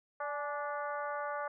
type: harmonic tone with a mistuned harmonic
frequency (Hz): 292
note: D4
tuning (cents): -10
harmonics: 2 / 3 / 4 / 5 / 6 / 7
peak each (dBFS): -39 / -41 / -40 / -43 / -50 / -55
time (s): 0.2-1.48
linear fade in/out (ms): 5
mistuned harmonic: 3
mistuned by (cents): -44
effects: none